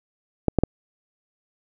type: clicks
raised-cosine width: 2 ms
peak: -4 dBFS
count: 3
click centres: 0.483 / 0.587 / 0.636 s
effects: none